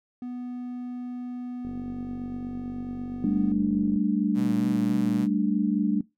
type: tone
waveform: triangle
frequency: 246.9 Hz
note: B3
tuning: in tune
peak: -30 dBFS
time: 0.22-3.52 s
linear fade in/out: 2 ms
type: click train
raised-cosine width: 3 ms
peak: -28 dBFS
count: 111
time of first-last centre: 1.65-3.961 s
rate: 47.6 Hz
type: chord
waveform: sine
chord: G suspended second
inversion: none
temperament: just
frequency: 196 / 220.5 / 294 Hz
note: G3 / A3 / D4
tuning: 0 / +4 / +2 cents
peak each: -26 dBFS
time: 3.24-6.01 s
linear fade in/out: 2 ms
type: tone with vibrato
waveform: sawtooth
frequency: 120 Hz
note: B2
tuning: 49 cents flat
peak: -30 dBFS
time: 4.34-5.28 s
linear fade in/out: 50 ms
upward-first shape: sine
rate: 3.6 Hz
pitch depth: 72 cents each way
effects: noise-tail reverb RT60 0.2 s tail -22 dB re dry